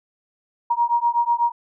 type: beating tone pair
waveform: sine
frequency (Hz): 942 / 950.1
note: A#5 / A#5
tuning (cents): +18 / +33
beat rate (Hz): 8.1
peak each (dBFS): -20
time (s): 0.7-1.52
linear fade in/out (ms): 10
effects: none